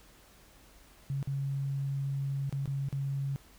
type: tone with dropouts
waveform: sine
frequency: 138 Hz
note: C#3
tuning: 7 cents flat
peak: -30 dBFS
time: 1.1-3.36 s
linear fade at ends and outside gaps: 0 ms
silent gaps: 1.228-1.274 / 2.495-2.526 / 2.657-2.676 / 2.886-2.927 s
effects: added 47 Hz sine -62 dBFS peak until 3.58 s + pink hiss -59 dBFS RMS until 3.58 s